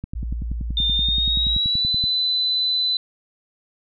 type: click train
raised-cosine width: 5 ms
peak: -17 dBFS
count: 22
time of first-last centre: 0.04-2.04 s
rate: 10.5 Hz
type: tone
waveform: sine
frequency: 57.6 Hz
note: A#1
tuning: 20 cents flat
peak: -24 dBFS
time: 0.15-1.58 s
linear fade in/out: 10 ms
type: tone with pitch glide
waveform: sine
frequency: 3613 to 4009 Hz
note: A7 to B7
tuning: +45 to +25 cents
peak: -18 dBFS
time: 0.77-2.97 s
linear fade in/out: 2 ms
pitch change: +180 cents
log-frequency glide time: 0.94-1.91 s
effects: none